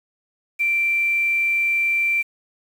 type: tone with quantisation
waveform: sine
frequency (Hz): 2351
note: D7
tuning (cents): +1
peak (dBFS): -17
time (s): 0.59-2.23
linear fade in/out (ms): 20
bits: 7
effects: none